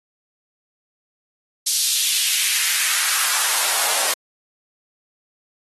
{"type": "noise with high-pass filter sweep", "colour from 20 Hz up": "white", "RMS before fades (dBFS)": -19, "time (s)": [1.66, 4.14], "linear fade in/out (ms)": 10, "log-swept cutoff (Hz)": [4700, 560], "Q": 1.6, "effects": ["AAC 32 kbps"]}